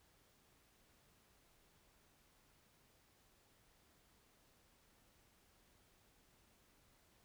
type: silence
effects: pink hiss -72 dBFS RMS until 7.24 s